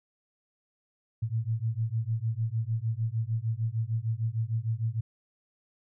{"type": "beating tone pair", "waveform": "sine", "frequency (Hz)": [109.6, 116.2], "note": ["A2", "A#2"], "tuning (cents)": [-6, -5], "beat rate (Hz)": 6.6, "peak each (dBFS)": -30, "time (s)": [1.22, 5.01], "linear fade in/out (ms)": 10, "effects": []}